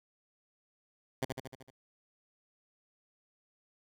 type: tone with echo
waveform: 10% pulse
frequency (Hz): 131.5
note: C3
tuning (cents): +9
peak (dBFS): -22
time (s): 1.22-1.25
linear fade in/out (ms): 5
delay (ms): 76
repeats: 6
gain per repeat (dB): -4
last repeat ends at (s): 1.706
effects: none

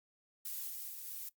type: noise with level steps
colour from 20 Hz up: violet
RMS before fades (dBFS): -41 / -44 / -46 / -44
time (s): 0.45-1.29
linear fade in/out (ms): 5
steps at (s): 0.67 / 0.88 / 1.05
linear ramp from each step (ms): 20
effects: noise-tail reverb RT60 0.1 s tail -18 dB re dry + Opus 48 kbps

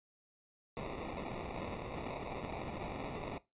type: noise with sample-and-hold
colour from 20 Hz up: violet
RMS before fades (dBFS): -42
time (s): 0.77-3.38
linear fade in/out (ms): 0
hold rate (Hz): 1575
effects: noise-tail reverb RT60 0.2 s tail -18 dB re dry + resampled to 8000 Hz

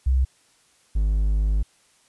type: tone pair in turn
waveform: sine / triangle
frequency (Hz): 64.9 / 51.51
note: C2 / G#1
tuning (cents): -13 / -13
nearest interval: major third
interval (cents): 400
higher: first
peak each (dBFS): -16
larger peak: neither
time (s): 0.06-0.25 / 0.95-1.63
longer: second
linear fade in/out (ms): 10
effects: white hiss -60 dBFS RMS until 2.08 s + resampled to 24000 Hz

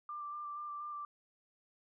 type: tone with vibrato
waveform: sine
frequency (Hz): 1183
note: D6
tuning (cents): +12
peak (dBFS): -40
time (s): 0.09-1.05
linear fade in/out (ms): 2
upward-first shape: square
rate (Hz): 4.2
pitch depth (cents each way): 14
effects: none

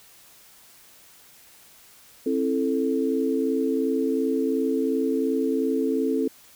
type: chord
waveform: sine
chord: A minor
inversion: first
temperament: equal with one note detuned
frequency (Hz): 266.8 / 329.6 / 440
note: C4 / E4 / A4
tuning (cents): +34 / 0 / 0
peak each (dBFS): -24 / -28 / -25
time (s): 2.26-6.28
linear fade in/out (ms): 5
effects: white hiss -52 dBFS RMS until 6.55 s

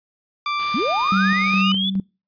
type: tone with pitch glide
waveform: sawtooth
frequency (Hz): 1174.7 to 1228.1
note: D6 to D#6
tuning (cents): 0 to -23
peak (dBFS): -17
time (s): 0.46-1.72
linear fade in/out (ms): 2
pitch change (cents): +77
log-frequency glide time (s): 0.63-1.23
type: noise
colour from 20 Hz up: white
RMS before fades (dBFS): -34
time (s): 0.59-1.62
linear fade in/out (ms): 5
type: linear sweep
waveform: sine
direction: up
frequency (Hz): 179.3 to 3505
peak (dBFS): -20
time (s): 0.74-1.9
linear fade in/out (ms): 5
type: tone with tremolo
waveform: sine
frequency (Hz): 192.5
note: G3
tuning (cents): -31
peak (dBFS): -17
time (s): 1.12-2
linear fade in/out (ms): 2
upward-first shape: square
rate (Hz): 2.4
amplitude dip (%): 45
effects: noise-tail reverb RT60 0.3 s tail -26 dB re dry + resampled to 11025 Hz

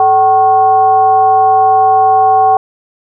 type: tone with frequency modulation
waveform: sine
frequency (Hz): 763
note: G5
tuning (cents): -47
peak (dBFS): -5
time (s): 0-2.57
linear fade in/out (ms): 2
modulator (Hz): 329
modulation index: 0.54
effects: none

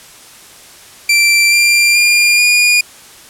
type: tone with pitch steps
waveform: sawtooth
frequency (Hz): 2349 / 2378 / 2407 / 2436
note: D7 / D7 / D7 / D#7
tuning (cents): 0 / +21 / +42 / -37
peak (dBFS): -4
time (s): 1.09-2.81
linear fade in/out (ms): 5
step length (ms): 430
effects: white hiss -38 dBFS RMS until 3.29 s + low-pass 11000 Hz 12 dB/octave

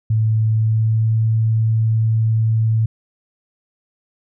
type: tone with pitch glide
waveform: sine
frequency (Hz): 110 to 111.41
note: A2 to A2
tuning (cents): 0 to +22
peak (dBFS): -13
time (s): 0.1-2.86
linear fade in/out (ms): 5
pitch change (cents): +22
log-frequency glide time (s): 0.52-1.14
effects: none

